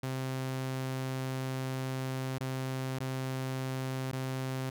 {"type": "tone with dropouts", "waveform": "sawtooth", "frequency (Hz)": 131.2, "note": "C3", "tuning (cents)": 5, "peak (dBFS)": -29, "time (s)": [0.03, 4.7], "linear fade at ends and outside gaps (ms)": 5, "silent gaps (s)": [[2.383, 2.406], [2.988, 3.003], [4.116, 4.128]], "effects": []}